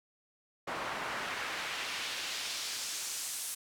pink noise with band-pass filter sweep, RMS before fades -38 dBFS, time 0.67-3.55 s, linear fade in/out 10 ms, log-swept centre 1000 to 9900 Hz, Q 1, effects none

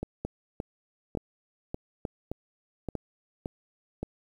two click trains, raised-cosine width 2 ms, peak -19 / -18 dBFS, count 8 / 4, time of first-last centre 0.03-4.03 / 0.25-2.953 s, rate 1.75 / 1.11 Hz, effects 9-bit

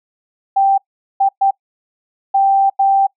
sine tone bursts at uneven times, 784 Hz, G5, in tune, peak -9 dBFS, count 5, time 0.56-0.78 / 1.2-1.29 / 1.41-1.51 / 2.34-2.7 / 2.79-3.07 s, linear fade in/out 10 ms, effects noise-tail reverb RT60 0.1 s tail -24 dB re dry

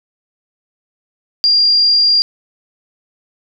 sine tone, 4786 Hz, D8, 32 cents sharp, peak -8 dBFS, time 1.44-2.22 s, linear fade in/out 0 ms, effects none

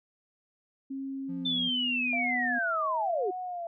sine tone with pitch glide, 270.3 to 247.9 Hz, C#4 to B3, -44 to +7 cents, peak -33 dBFS, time 0.9-2.59 s, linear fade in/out 10 ms, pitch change -149 cents, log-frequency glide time 1.38-1.57 s
triangle tone, 174.9 Hz, F3, 3 cents sharp, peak -36 dBFS, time 1.28-1.7 s, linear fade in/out 20 ms
sine linear sweep, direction down, 3567 to 349.2 Hz, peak -27 dBFS, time 1.45-3.31 s, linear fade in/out 10 ms
sine tone with vibrato, 682 Hz, F5, 41 cents flat, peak -33 dBFS, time 2.13-3.67 s, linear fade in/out 2 ms, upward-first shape sine, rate 1 Hz, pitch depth 130 cents each way
effects none

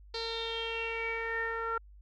sawtooth tone with low-pass filter sweep, 456 Hz, A#4, 38 cents flat, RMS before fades -35 dBFS, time 0.14-1.78 s, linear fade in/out 5 ms, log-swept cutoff 4400 to 1400 Hz, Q 8.5, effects added 50 Hz sine -51 dBFS peak until 2.01 s

